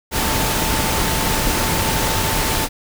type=tone in noise; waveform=sine; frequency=889 Hz; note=A5; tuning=18 cents sharp; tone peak=-27 dBFS; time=0.11-2.69 s; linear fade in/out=50 ms; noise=pink; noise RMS=-19 dBFS; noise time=0.11-2.69 s; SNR=-11 dB; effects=none